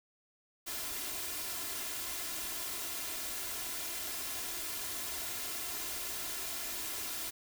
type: noise with comb filter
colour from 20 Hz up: white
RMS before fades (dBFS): -39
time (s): 0.66-7.31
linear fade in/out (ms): 20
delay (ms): 2.9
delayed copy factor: +0.6
effects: none